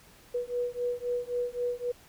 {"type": "beating tone pair", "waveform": "sine", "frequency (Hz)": [485.6, 489.4], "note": ["B4", "B4"], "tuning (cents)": [-29, -16], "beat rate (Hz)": 3.8, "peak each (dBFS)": [-32, -32], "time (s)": [0.34, 1.92], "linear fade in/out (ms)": 10, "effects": ["pink hiss -56 dBFS RMS until 2.08 s"]}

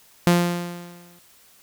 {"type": "tone with exponential decay", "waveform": "sawtooth", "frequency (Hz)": 174.3, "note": "F3", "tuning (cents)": -3, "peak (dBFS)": -9, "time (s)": [0.27, 1.19], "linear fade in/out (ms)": 0, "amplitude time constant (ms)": 200, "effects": ["white hiss -54 dBFS RMS until 1.62 s"]}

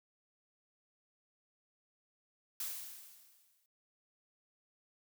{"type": "noise with exponential decay", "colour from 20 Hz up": "blue", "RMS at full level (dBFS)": -38, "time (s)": [2.6, 3.66], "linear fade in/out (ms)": 2, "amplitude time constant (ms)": 230, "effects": ["noise-tail reverb RT60 0.3 s tail -26 dB re dry"]}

